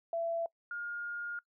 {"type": "tone pair in turn", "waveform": "sine", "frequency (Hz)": [670, 1419.7], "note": ["E5", "F6"], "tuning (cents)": [28, 28], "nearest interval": "octave + minor second", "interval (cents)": 1300, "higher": "second", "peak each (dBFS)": [-31, -36], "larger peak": "first", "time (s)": [[0.13, 0.46], [0.71, 1.39]], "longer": "second", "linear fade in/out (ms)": 2, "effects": ["noise-tail reverb RT60 0.1 s tail -22 dB re dry"]}